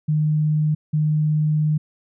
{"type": "tone pair in turn", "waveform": "sine", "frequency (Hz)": [152.8, 152.8], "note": ["D#3", "D#3"], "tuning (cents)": [-31, -31], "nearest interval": "unison", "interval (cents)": 0, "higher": "neither", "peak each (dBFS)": -16, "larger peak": "neither", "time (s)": [[0.08, 0.75], [0.93, 1.78]], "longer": "second", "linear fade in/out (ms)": 10, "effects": []}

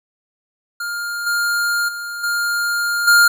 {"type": "tone with level steps", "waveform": "square", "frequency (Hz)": 1407, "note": "F6", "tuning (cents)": 12, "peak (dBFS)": [-23, -17, -26, -18, -9], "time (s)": [0.8, 3.28], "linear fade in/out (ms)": 5, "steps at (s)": [1.26, 1.88, 2.23, 3.07], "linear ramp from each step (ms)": 10, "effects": []}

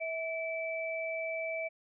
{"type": "tone pair together", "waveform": "sine", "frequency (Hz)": [649, 2313], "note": ["E5", "D7"], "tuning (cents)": [-27, -27], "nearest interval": "octave + minor seventh", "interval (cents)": 2200, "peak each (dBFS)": [-35, -37], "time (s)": [0, 1.69], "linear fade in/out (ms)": 20, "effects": []}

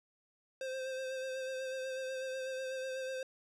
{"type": "tone with vibrato", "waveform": "square", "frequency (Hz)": 523.3, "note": "C5", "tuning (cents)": 0, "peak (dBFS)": -38, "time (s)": [0.61, 3.23], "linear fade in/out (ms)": 2, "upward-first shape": "sine", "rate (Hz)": 8.1, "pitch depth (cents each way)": 24, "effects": ["low-pass 8000 Hz 12 dB/octave"]}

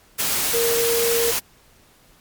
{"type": "tone in noise", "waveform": "sine", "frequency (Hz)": 466.2, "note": "A#4", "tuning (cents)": 0, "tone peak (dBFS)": -19, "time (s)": [0.53, 1.32], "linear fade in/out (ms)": 20, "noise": "white", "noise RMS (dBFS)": -22, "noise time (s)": [0.18, 1.4], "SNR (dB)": 0, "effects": ["pink hiss -54 dBFS RMS until 2.2 s", "MP3 96 kbps"]}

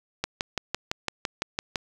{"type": "click train", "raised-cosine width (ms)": 0.2, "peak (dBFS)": -9, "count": 10, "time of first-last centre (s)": [0.24, 1.758], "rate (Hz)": 5.93, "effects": ["7-bit"]}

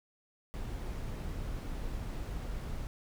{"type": "noise", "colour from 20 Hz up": "brown", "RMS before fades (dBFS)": -38, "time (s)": [0.54, 2.87], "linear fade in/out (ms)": 0, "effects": []}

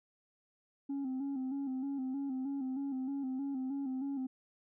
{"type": "tone with vibrato", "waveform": "sine", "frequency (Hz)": 268.9, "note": "C4", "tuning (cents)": 47, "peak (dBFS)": -32, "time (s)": [0.89, 4.27], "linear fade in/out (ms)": 10, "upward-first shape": "square", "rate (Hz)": 3.2, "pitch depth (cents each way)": 58, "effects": ["tanh soft clip ceiling -33 dBFS"]}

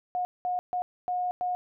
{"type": "tone bursts at uneven times", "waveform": "sine", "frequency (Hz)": 722, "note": "F#5", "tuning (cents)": -43, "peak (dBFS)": -26, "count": 5, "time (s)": [[0.15, 0.25], [0.45, 0.59], [0.73, 0.82], [1.08, 1.31], [1.41, 1.55]], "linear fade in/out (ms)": 0, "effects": []}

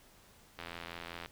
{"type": "click train", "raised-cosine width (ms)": 0.3, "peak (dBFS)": -26, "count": 58, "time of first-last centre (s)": [0.59, 1.26], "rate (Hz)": 85.1, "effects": ["pink hiss -61 dBFS RMS until 1.31 s"]}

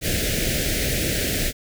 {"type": "band-stop noise", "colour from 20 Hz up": "pink", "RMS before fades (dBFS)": -23, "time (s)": [0.01, 1.53], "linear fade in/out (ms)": 50, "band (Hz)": [650, 1600], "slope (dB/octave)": 48, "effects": []}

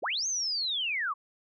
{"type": "linear two-way sweep", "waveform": "sine", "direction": "up then down", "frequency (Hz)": [206.4, 6470, 1045], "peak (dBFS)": -28, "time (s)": [0.02, 1.14], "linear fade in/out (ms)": 20, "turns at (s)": 0.27, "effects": []}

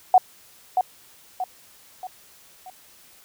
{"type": "tone with echo", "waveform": "sine", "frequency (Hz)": 740, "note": "F#5", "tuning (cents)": 0, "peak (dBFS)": -9, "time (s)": [0.14, 0.18], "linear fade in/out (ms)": 2, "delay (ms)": 630, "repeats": 4, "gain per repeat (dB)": -7, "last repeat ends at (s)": 2.7, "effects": ["white hiss -52 dBFS RMS until 3.24 s"]}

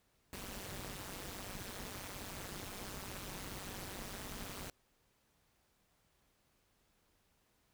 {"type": "noise with amplitude modulation", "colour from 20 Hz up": "pink", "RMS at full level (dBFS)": -42, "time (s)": [0.33, 4.7], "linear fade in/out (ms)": 2, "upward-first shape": "sine", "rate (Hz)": 194, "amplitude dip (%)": 100, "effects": ["pink hiss -75 dBFS RMS until 7.73 s"]}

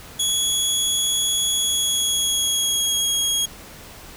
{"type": "tone with pitch glide", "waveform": "20% pulse", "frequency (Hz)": [3359, 3292], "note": ["G#7", "G#7"], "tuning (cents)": [19, -16], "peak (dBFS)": -13, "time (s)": [0.19, 3.46], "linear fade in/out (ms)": 10, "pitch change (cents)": -35, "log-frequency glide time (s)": [1.53, 3.15], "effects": ["pink hiss -41 dBFS RMS until 4.16 s"]}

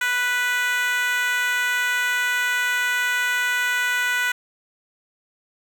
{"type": "tone with high-pass filter", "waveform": "10% pulse", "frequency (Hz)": 493.6, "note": "B4", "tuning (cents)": -1, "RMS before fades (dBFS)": -22, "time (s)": [0.01, 4.32], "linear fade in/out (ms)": 5, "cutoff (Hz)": 1500, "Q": 2.8, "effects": []}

